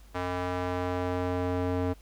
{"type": "tone with band-pass filter sweep", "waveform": "square", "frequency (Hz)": 90.1, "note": "F#2", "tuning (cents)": -45, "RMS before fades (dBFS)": -30, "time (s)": [0.14, 1.94], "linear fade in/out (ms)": 20, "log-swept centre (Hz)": [1000, 420], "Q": 0.81, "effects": ["added 50 Hz sine -50 dBFS peak until 2.01 s", "pink hiss -60 dBFS RMS until 2.01 s"]}